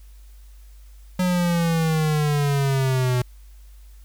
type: exponential sweep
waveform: square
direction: down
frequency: 183.5 to 123.47 Hz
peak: -19 dBFS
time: 1.19-3.22 s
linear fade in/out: 5 ms
effects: added 50 Hz sine -42 dBFS peak until 4.04 s + white hiss -59 dBFS RMS until 4.04 s